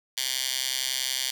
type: tone with high-pass filter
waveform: 10% pulse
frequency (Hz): 130.81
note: C3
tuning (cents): 0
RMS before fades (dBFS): -29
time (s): 0.17-1.31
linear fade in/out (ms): 5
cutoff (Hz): 3600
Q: 1.4
effects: 8-bit